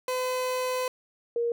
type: tone pair in turn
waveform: 30% pulse / sine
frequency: 508 / 470.4 Hz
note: B4 / A#4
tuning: +49 / +16 cents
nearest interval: minor second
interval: 133 cents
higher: first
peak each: -24 / -24 dBFS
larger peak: neither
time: 0.08-0.88 / 1.36-1.52 s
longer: first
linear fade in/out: 2 ms
effects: none